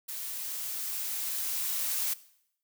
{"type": "noise with level ramp", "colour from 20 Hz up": "blue", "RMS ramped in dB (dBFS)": [-38, -30], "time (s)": [0.08, 2.14], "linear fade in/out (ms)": 10, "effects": ["noise-tail reverb RT60 0.7 s tail -18 dB re dry"]}